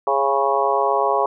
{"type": "harmonic tone with a mistuned harmonic", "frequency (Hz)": 137.8, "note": "C#3", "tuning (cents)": -10, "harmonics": [3, 4, 5, 6, 7, 8], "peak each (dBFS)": [-23, -23, -23, -23, -23, -23], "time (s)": [0.07, 1.26], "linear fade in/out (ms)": 2, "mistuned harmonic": 7, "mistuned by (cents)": 19, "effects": []}